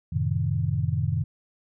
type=chord; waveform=sine; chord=F# diminished seventh; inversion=none; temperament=equal with one note detuned; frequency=90.49 / 110 / 130.81 / 155.56 Hz; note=F#2 / A2 / C3 / Eb3; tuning=-38 / 0 / 0 / 0 cents; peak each=-28 dBFS; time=0.12-1.24 s; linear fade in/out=10 ms; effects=none